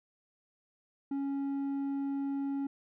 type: tone with low-pass filter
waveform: square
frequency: 277.2 Hz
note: C#4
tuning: in tune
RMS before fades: -34 dBFS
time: 1.11-2.67 s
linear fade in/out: 5 ms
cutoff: 580 Hz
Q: 0.54
effects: none